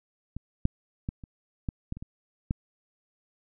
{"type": "clicks", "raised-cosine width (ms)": 5, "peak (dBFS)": [-23, -10, -18, -30, -17, -19, -30, -26, -14], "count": 9, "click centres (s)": [0.366, 0.654, 1.089, 1.238, 1.688, 1.924, 1.97, 2.025, 2.509], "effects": []}